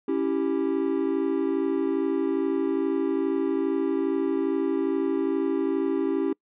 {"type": "chord", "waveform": "triangle", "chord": "C# diminished", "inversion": "none", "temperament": "equal", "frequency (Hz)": [277.2, 329.6, 392], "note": ["C#4", "E4", "G4"], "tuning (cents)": [0, 0, 0], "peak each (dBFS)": -25, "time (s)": [0.08, 6.33], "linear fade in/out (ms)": 5, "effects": ["noise-tail reverb RT60 0.1 s tail -26 dB re dry", "resampled to 8000 Hz"]}